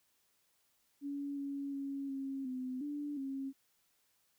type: tone with pitch steps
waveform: sine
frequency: 282.9 / 279.7 / 276.6 / 271 / 255.7 / 291.4 / 270.6 Hz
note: C#4 / C#4 / C#4 / C#4 / C4 / D4 / C#4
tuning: +35 / +16 / -4 / -39 / -40 / -13 / -42 cents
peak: -37 dBFS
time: 1.01-3.53 s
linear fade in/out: 50 ms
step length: 360 ms
effects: white hiss -75 dBFS RMS until 4.38 s